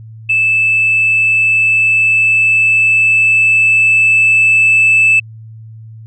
sine tone with level ramp, 2629 Hz, E7, 5 cents flat, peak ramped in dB -8 to -4 dBFS, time 0.29-5.2 s, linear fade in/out 10 ms, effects tanh soft clip ceiling -3 dBFS + added 111 Hz sine -30 dBFS peak until 6.06 s

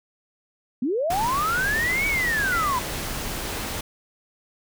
sine linear two-way sweep, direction up then down, 224.3 to 2282 to 962 Hz, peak -21 dBFS, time 0.82-2.79 s, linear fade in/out 5 ms, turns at 2.07 s
pink noise, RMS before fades -30 dBFS, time 1.1-3.81 s, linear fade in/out 5 ms
sine tone with exponential decay, 1995 Hz, B6, 17 cents sharp, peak -27 dBFS, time 2.52-3.21 s, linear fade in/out 2 ms, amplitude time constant 150 ms
effects none

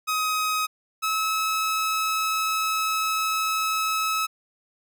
sawtooth tone pair in turn, 1263 / 1293.3 Hz, D#6 / E6, +26 / -33 cents, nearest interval unison, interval 41 cents, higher second, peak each -19 dBFS, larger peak neither, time 0.07-0.67 / 1.02-4.27 s, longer second, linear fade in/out 20 ms, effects none

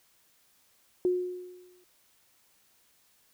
sine tone with exponential decay, 361.5 Hz, F#4, 40 cents flat, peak -21 dBFS, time 1.05-1.84 s, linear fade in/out 1 ms, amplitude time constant 170 ms, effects white hiss -66 dBFS RMS until 3.33 s

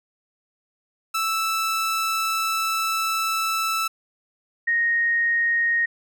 sawtooth / sine tone pair in turn, 1318.5 / 1864.6 Hz, E6 / A#6, 0 / 0 cents, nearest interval tritone, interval 600 cents, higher second, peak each -18 dBFS, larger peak neither, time 1.14-3.88 / 4.67-5.86 s, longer first, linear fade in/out 10 ms, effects none

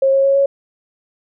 sine tone with pitch steps, 539 / 544 / 549.1 / 554.2 Hz, C#5 / C#5 / C#5 / C#5, -49 / -33 / -17 / -1 cents, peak -10 dBFS, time 0.02-0.46 s, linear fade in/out 5 ms, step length 110 ms, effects none

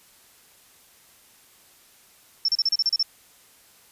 sine tone bursts, 5400 Hz, E8, 41 cents sharp, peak -18 dBFS, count 9, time 2.45-3.028 s, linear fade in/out 2 ms, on 34 ms, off 34 ms, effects white hiss -55 dBFS RMS until 3.91 s + resampled to 32000 Hz

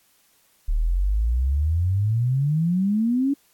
sine exponential sweep, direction up, 36.01 to 286 Hz, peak -18 dBFS, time 0.68-3.34 s, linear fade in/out 10 ms, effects white hiss -61 dBFS RMS until 3.53 s + AAC 64 kbps

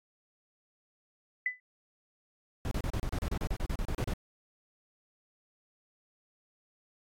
sine tone with exponential decay, 2000 Hz, B6, 21 cents sharp, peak -24 dBFS, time 1.46-1.6 s, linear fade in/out 2 ms, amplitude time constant 29 ms
brown noise bursts, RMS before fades -32 dBFS, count 16, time 2.65-4.136 s, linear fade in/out 0 ms, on 61 ms, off 34 ms
effects AAC 48 kbps

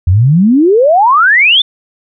sine exponential sweep, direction up, 82.7 to 3610 Hz, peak -4 dBFS, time 0.07-1.62 s, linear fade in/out 5 ms, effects none

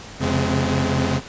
sawtooth tone cluster, 87.2 / 132.9 / 138 / 210.2 / 255.6 Hz, F2 / C3 / C#3 / G#3 / C4, -2 / +27 / -7 / +21 / -40 cents, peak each -21 dBFS, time 0.19-1.21 s, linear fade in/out 50 ms, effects pink hiss -38 dBFS RMS until 1.28 s + resampled to 16000 Hz

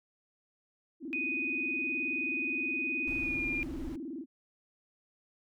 sine tone with vibrato, 293.7 Hz, D4, in tune, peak -37 dBFS, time 1-4.26 s, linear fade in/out 50 ms, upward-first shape square, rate 19 Hz, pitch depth 200 cents each way
sine tone with pitch glide, 2489 to 2408 Hz, D#7 to D7, 0 to +43 cents, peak -31 dBFS, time 1.13-3.63 s, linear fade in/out 0 ms, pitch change -57 cents, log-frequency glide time 3.17-3.46 s
brown noise, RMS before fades -43 dBFS, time 3.07-3.96 s, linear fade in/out 5 ms
effects none

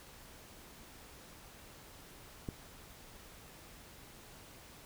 click, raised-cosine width 3 ms, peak -25 dBFS, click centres 2.488 s, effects pink hiss -55 dBFS RMS until 4.85 s

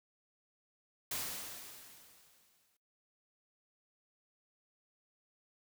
white noise with exponential decay, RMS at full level -37 dBFS, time 1.11-2.77 s, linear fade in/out 5 ms, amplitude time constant 360 ms, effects noise-tail reverb RT60 0.5 s tail -25 dB re dry

